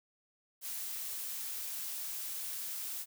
blue noise, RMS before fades -40 dBFS, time 0.61-3.06 s, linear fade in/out 50 ms, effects none

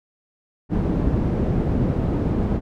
white low-pass noise, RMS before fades -21 dBFS, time 0.69-2.61 s, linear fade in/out 50 ms, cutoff 240 Hz, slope 12 dB/octave, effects none

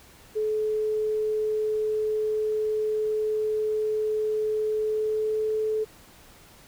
sine tone with pitch glide, 430 to 433.5 Hz, A4 to A4, -40 to -26 cents, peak -23 dBFS, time 0.35-5.85 s, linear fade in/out 20 ms, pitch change +14 cents, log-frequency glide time 4.69-5.53 s, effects pink hiss -52 dBFS RMS until 6.67 s

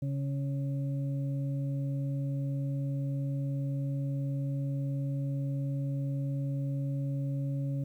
harmonic tone, 138.59 Hz, C#3, in tune, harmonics 1 / 2 / 4, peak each -30 / -39 / -46 dBFS, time 0.02-7.84 s, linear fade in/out 5 ms, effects 11-bit

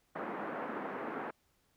pink band-pass noise, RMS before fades -40 dBFS, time 0.15-1.31 s, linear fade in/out 10 ms, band 230 to 1700 Hz, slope 24 dB/octave, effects pink hiss -74 dBFS RMS until 1.76 s

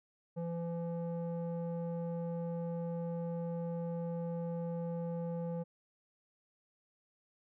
square tone with low-pass filter, 169.2 Hz, E3, 45 cents sharp, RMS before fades -38 dBFS, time 0.36-5.64 s, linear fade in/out 20 ms, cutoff 620 Hz, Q 2.3, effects none

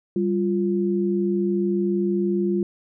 sine tone pair together, 196 / 349.2 Hz, G3 / F4, 0 / 0 cents, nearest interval minor seventh, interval 1000 cents, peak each -22 dBFS, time 0.16-2.63 s, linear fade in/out 2 ms, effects none

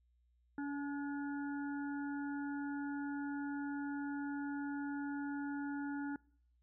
harmonic tone with a mistuned harmonic, 284.3 Hz, C#4, 44 cents sharp, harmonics 1 / 3 / 5 / 6, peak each -38 / -49 / -49 / -55 dBFS, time 0.58-6.16 s, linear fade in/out 2 ms, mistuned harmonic 5, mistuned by +24 cents, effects noise-tail reverb RT60 0.6 s tail -25 dB re dry + added 60 Hz sine -70 dBFS peak until 6.62 s

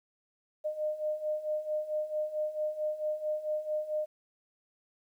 sine beating tone pair, 608 / 612.5 Hz, D#5 / D#5, -40 / -27 cents, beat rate 4.5 Hz, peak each -36 / -32 dBFS, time 0.64-4.06 s, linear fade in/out 20 ms, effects 11-bit

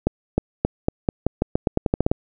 accelerating click train, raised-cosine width 2 ms, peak -4 dBFS, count 15, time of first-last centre 0.07-2.115 s, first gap 310 ms, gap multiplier 0.87, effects none

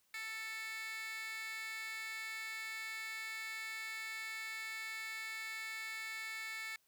15% pulse tone with high-pass filter, 441.5 Hz, A4, 6 cents sharp, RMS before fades -44 dBFS, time 0.14-6.76 s, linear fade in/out 2 ms, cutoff 2200 Hz, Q 4, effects white hiss -75 dBFS RMS until 6.87 s

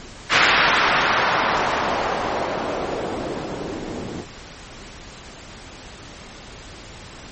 blue noise with low-pass filter sweep, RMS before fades -21 dBFS, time 0.29-4.26 s, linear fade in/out 50 ms, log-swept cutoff 1900 to 270 Hz, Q 1.1, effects pink hiss -39 dBFS RMS until 7.31 s + MP3 32 kbps

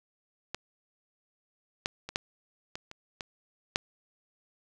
clicks, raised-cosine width 0.2 ms, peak -16 / -12 / -21 / -11 / -20 / -26 / -19 / -8 dBFS, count 8, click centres 0.546 / 1.859 / 2.09 / 2.159 / 2.755 / 2.914 / 3.208 / 3.759 s, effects none

